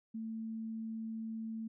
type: tone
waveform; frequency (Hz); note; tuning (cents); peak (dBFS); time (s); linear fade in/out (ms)
sine; 223.1; A3; +24; -38; 0.14-1.68; 10
effects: none